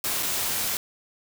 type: noise with dropouts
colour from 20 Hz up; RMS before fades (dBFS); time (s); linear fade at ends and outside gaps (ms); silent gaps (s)
white; -27; 0.04-0.77; 1; 0.226-0.23
effects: none